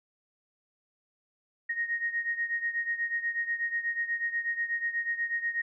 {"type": "beating tone pair", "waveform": "sine", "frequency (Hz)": [1864.7, 1872.9], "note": ["A#6", "A#6"], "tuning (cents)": [0, 8], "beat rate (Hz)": 8.2, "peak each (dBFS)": [-30, -34], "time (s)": [1.69, 5.62], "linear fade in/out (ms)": 10, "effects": []}